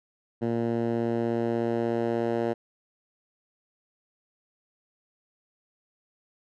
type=tone with band-pass filter sweep; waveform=10% pulse; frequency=116.54 Hz; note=A#2; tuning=in tune; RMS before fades=-27 dBFS; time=0.41-2.54 s; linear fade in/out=20 ms; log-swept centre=250 to 450 Hz; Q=0.88; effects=none